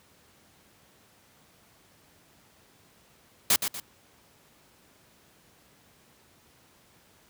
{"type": "noise with echo", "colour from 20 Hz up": "white", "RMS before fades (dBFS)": -21, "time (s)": [3.5, 3.56], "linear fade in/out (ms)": 2, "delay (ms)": 120, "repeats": 2, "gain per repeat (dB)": -8, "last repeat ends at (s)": 3.8, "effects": ["pink hiss -60 dBFS RMS until 7.29 s", "high-pass 80 Hz 12 dB/octave"]}